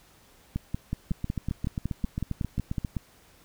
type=two click trains; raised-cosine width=5 ms; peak=-17 / -16 dBFS; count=14 / 14; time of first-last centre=1.11-2.848 / 0.56-2.967 s; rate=7.48 / 5.4 Hz; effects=pink hiss -58 dBFS RMS until 3.44 s